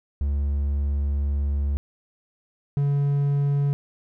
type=tone pair in turn; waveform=triangle; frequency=71 / 142 Hz; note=C#2 / C#3; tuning=+42 / +42 cents; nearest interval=octave; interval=1200 cents; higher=second; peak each=-19 / -17 dBFS; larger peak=second; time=0.21-1.77 / 2.77-3.73 s; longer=first; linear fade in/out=0 ms; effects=none